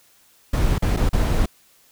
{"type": "noise with dropouts", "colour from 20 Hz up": "brown", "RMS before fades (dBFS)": -18, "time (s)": [0.53, 1.46], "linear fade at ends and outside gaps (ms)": 5, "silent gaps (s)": [[0.783, 0.822], [0.966, 0.97], [1.092, 1.13]], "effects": ["white hiss -56 dBFS RMS until 1.91 s"]}